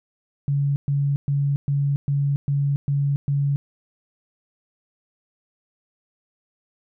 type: tone bursts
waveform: sine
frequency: 141.2 Hz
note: C#3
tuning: 32 cents sharp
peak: -18 dBFS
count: 8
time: 0.48-3.56 s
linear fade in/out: 0 ms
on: 280 ms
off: 120 ms
effects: none